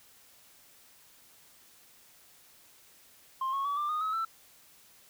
sine tone with pitch steps, 1056 / 1097.7 / 1141 / 1186 / 1232.8 / 1281.4 / 1332 Hz, C6 / C#6 / C#6 / D6 / D#6 / E6 / E6, +16 / -17 / +50 / +17 / -16 / -49 / +18 cents, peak -27 dBFS, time 3.41-4.25 s, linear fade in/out 5 ms, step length 120 ms, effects tanh soft clip ceiling -27 dBFS + white hiss -59 dBFS RMS until 5.09 s

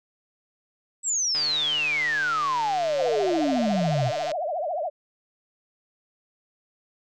sine exponential sweep, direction down, 7900 to 117 Hz, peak -22 dBFS, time 1.03-4.12 s, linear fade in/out 50 ms
click train, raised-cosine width 0.2 ms, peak -18 dBFS, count 446, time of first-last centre 1.35-4.317 s, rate 150 Hz
sine tone with vibrato, 656 Hz, E5, 9 cents flat, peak -25 dBFS, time 2.98-4.9 s, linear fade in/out 20 ms, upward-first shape triangle, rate 14 Hz, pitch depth 250 cents each way
effects none

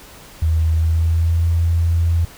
sine tone with pitch glide, 80.4 to 83.96 Hz, E2 to E2, -43 to +32 cents, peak -13 dBFS, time 0.42-2.25 s, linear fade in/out 5 ms, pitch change +75 cents, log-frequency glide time 0.72-1.45 s, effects pink hiss -41 dBFS RMS until 2.37 s

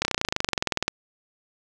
slowing click train, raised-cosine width 0.2 ms, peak -5 dBFS, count 22, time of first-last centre 0.02-0.88 s, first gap 30 ms, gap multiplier 1.03, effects none

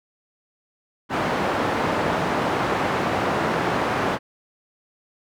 white band-pass noise, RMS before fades -23 dBFS, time 1.09-4.19 s, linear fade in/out 50 ms, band 100 to 1100 Hz, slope 12 dB/octave, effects none

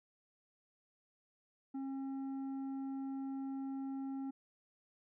triangle tone with tanh clipping, 270 Hz, C#4, 45 cents flat, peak -40 dBFS, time 1.74-4.31 s, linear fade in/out 10 ms, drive 11 dB, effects none

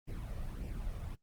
brown noise with flanger, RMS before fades -40 dBFS, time 0.07-1.16 s, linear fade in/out 20 ms, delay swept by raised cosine 0.38 to 1.68 ms, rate 1.7 Hz, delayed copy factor +0.6, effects noise-tail reverb RT60 0.1 s tail -20 dB re dry + Opus 32 kbps

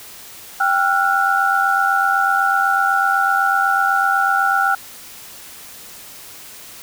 sine tone cluster, 786 / 1360 / 1448 Hz, G5 / F6 / F#6, +4 / -46 / -38 cents, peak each -18 dBFS, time 0.6-4.75 s, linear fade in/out 5 ms, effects white hiss -38 dBFS RMS until 6.82 s

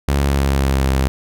sawtooth tone with pitch glide, 70 to 66.57 Hz, C#2 to C2, +18 to +31 cents, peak -10 dBFS, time 0.08-1.08 s, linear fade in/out 0 ms, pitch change -87 cents, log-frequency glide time 0.2-0.9 s, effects none

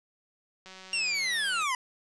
click train, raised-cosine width 0.2 ms, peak -30 dBFS, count 183, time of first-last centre 0.66-1.628 s, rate 188 Hz
25% pulse linear sweep, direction down, 2794 to 968 Hz, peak -23 dBFS, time 0.93-1.75 s, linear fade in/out 2 ms
effects resampled to 24000 Hz + 10-bit

